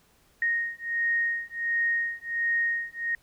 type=beating tone pair; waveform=sine; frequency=1862 / 1863.4 Hz; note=A#6 / A#6; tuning=-2 / -1 cents; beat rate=1.4 Hz; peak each=-28 dBFS; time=0.42-3.15 s; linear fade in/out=2 ms; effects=pink hiss -63 dBFS RMS until 3.22 s